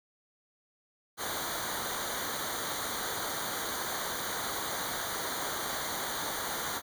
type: noise with comb filter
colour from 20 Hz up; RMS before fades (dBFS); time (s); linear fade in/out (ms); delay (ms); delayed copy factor
pink; -35; 1.17-6.82; 50; 0.38; -0.9
effects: none